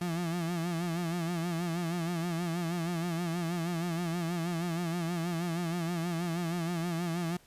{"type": "tone with vibrato", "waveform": "35% pulse", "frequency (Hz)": 170.2, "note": "F3", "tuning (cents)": -44, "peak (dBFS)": -29, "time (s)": [0.01, 7.37], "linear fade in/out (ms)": 5, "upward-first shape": "sine", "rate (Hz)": 6.3, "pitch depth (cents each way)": 80, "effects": ["pink hiss -61 dBFS RMS until 7.46 s", "resampled to 32000 Hz"]}